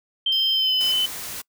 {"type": "tone with pitch glide", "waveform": "sine", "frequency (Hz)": [3136, 3031], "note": ["G7", "F#7"], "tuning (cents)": [0, 41], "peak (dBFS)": -18, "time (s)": [0.26, 1.06], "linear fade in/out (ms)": 5, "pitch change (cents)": -59, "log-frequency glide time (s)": [0.52, 0.73]}
{"type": "tone", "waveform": "square", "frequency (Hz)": 5110, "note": "D#8", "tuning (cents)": 45, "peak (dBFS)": -28, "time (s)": [0.32, 0.92], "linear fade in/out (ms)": 5}
{"type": "noise", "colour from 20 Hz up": "white", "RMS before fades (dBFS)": -33, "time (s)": [0.8, 1.42], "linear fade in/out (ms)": 10}
{"effects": ["noise-tail reverb RT60 0.1 s tail -25 dB re dry"]}